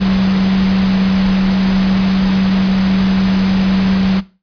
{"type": "tone in noise", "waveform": "sine", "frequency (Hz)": 190.6, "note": "G3", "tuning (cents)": -48, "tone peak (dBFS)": -11, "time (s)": [0, 4.21], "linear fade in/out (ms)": 20, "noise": "pink", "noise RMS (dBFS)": -22, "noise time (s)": [0, 4.21], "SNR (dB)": 8, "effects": ["noise-tail reverb RT60 0.3 s tail -17 dB re dry", "resampled to 11025 Hz"]}